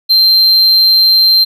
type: tone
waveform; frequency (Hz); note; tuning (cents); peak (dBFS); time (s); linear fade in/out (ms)
triangle; 4144; C8; -17; -4; 0.09-1.45; 20
effects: none